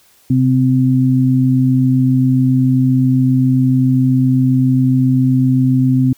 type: tone pair together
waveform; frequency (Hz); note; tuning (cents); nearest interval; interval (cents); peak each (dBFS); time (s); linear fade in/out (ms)
sine; 130.81 / 258.3; C3 / C4; 0 / -22; octave; 1178; -12; 0.3-6.13; 5
effects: white hiss -51 dBFS RMS until 6.17 s